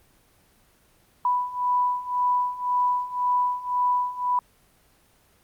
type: beating tone pair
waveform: sine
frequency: 987.8 / 989.7 Hz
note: B5 / B5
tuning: 0 / +3 cents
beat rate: 1.9 Hz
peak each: -26 / -23 dBFS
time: 1.25-4.39 s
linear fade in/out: 2 ms
effects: pink hiss -60 dBFS RMS until 5.43 s + Opus 24 kbps

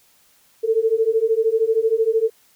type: beating tone pair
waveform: sine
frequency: 439.9 / 452.9 Hz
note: A4 / A#4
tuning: 0 / -50 cents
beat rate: 13 Hz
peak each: -19 / -18 dBFS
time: 0.63-2.3 s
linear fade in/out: 20 ms
effects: white hiss -57 dBFS RMS until 2.55 s

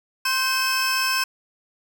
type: tone cluster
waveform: 45% pulse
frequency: 1051 / 1554 / 2570 / 5290 Hz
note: C6 / G6 / E7 / E8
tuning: +7 / -16 / -45 / +5 cents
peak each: -26 dBFS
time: 0.25-1.24 s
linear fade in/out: 5 ms
effects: none

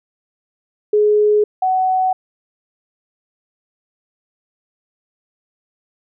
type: tone pair in turn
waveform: sine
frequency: 420.1 / 748.5 Hz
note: G#4 / F#5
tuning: +20 / +20 cents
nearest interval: minor seventh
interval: 1000 cents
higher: second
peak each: -10 / -13 dBFS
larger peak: first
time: 0.93-1.44 / 1.62-2.13 s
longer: neither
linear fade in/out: 5 ms
effects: none

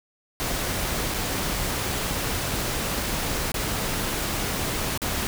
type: noise with dropouts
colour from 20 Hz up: pink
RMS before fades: -27 dBFS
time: 0.4-5.27 s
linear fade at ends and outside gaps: 0 ms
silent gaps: 1.14-1.144 / 3.518-3.542 / 4.976-5.018 s
effects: none

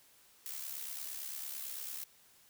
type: noise with amplitude modulation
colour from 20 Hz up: blue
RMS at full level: -40 dBFS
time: 0.46-2.04 s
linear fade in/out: 0 ms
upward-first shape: sine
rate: 68.9 Hz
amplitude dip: 60%
effects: white hiss -64 dBFS RMS until 2.49 s

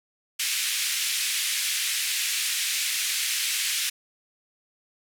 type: band-pass noise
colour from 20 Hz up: pink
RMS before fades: -27 dBFS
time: 0.39-3.9 s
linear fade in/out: 10 ms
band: 2100 to 13000 Hz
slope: 24 dB/octave
effects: none

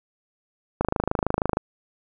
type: click train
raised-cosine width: 1 ms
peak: -7 dBFS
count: 21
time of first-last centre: 0.81-1.57 s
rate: 26.3 Hz
effects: none

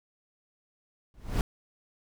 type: noise with exponential growth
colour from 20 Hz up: brown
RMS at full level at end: -19 dBFS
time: 1.14-1.41 s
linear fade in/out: 1 ms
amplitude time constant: 57 ms
effects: none

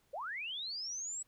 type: linear sweep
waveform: sine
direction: up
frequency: 485.7 to 7902 Hz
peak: -38 dBFS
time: 0.13-1.23 s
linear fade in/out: 10 ms
effects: pink hiss -73 dBFS RMS until 1.27 s

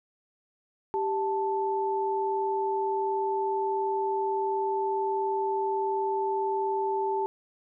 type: tone pair together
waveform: sine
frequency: 391.7 / 879.3 Hz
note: G4 / A5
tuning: -1 / -1 cents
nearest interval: octave + major second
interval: 1400 cents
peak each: -28 dBFS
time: 0.94-7.26 s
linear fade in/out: 0 ms
effects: none

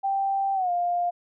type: tone with pitch glide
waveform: sine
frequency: 784 to 702.5 Hz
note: G5 to F5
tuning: 0 to +10 cents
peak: -22 dBFS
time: 0.03-1.11 s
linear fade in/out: 20 ms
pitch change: -190 cents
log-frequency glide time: 0.54-0.71 s
effects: none

